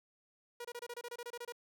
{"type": "tone bursts", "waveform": "sawtooth", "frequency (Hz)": 479.6, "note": "A#4", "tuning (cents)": 49, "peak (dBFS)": -38, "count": 13, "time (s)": [0.6, 1.523], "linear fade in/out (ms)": 5, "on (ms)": 47, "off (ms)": 26, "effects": []}